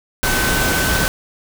sine tone in noise, 1524 Hz, G6, 49 cents flat, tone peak -21 dBFS, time 0.23-1.08 s, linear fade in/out 0 ms, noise pink, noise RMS -18 dBFS, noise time 0.23-1.08 s, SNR -6 dB, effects none

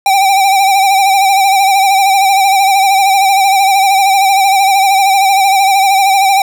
square tone with vibrato, 781 Hz, G5, 7 cents flat, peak -7 dBFS, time 0.06-6.42 s, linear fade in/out 2 ms, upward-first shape sine, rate 13 Hz, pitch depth 51 cents each way, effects none

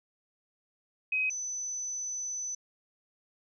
sine tone pair in turn, 2527 / 6021 Hz, D#7 / F#8, +26 / +29 cents, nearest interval octave + minor third, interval 1503 cents, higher second, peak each -26 / -33 dBFS, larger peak first, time 1.12-1.3 / 1.3-2.55 s, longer second, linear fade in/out 5 ms, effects none

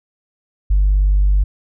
sine tone, 49.12 Hz, G1, 4 cents sharp, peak -9 dBFS, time 0.7-1.44 s, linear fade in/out 10 ms, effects tanh soft clip ceiling -7 dBFS

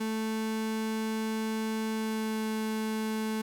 35% pulse tone with pitch glide, 220 to 218.4 Hz, A3 to A3, 0 to -13 cents, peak -28 dBFS, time 0-3.42 s, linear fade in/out 10 ms, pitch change -13 cents, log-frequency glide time 1.93-2.46 s, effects 9-bit

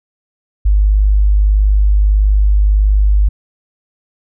sine tone, 50.8 Hz, G#1, 38 cents flat, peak -7 dBFS, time 0.65-3.29 s, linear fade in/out 10 ms, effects none

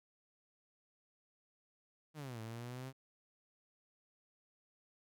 sawtooth exponential two-way sweep, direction down then up, 159.9 to 110 to 134.3 Hz, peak -40 dBFS, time 2.14-2.93 s, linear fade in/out 50 ms, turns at 2.4 s, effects none

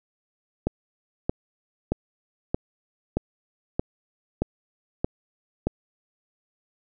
click train, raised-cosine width 2 ms, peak -9 dBFS, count 9, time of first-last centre 0.67-5.67 s, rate 1.6 Hz, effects none

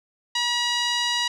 5% pulse tone with low-pass filter, 962 Hz, B5, 46 cents flat, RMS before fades -24 dBFS, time 0.35-1.28 s, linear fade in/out 5 ms, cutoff 4000 Hz, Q 1.4, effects none

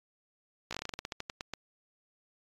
slowing click train, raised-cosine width 0.2 ms, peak -19 dBFS, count 16, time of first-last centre 0.71-1.537 s, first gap 16 ms, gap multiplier 1.16, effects AAC 32 kbps

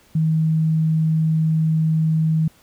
sine tone, 158.9 Hz, D#3, 37 cents sharp, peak -15 dBFS, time 0.15-2.48 s, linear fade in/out 5 ms, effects pink hiss -54 dBFS RMS until 2.62 s

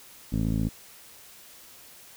15% pulse tone with low-pass filter, 54.7 Hz, A1, 9 cents flat, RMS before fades -26 dBFS, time 0.32-0.69 s, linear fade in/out 10 ms, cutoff 280 Hz, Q 2.3, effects white hiss -50 dBFS RMS until 2.16 s

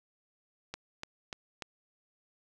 click train, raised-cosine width 0.2 ms, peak -21 dBFS, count 4, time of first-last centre 0.74-1.622 s, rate 3.4 Hz, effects none

